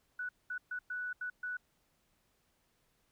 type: tone bursts at uneven times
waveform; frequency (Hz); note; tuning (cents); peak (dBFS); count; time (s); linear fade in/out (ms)
sine; 1480; F#6; 0; -36; 6; 0.19-0.29 / 0.5-0.58 / 0.71-0.79 / 0.9-1.13 / 1.21-1.3 / 1.43-1.57; 5
effects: pink hiss -75 dBFS RMS until 3.11 s